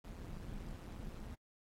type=noise with amplitude modulation; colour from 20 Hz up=brown; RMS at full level=-43 dBFS; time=0.04-1.35 s; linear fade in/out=5 ms; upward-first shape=sine; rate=176 Hz; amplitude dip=85%; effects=AAC 48 kbps